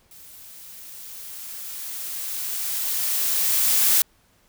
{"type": "noise with level ramp", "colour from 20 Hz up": "blue", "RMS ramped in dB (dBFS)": [-46, -17], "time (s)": [0.11, 4.02], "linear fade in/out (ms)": 2, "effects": ["pink hiss -61 dBFS RMS until 4.48 s"]}